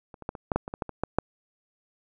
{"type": "clicks", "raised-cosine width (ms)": 1, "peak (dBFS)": [-30, -27, -16, -24, -11, -9, -21, -19, -14, -22, -12, -7], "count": 12, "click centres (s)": [0.142, 0.223, 0.291, 0.352, 0.518, 0.56, 0.679, 0.739, 0.822, 0.893, 1.036, 1.186], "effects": []}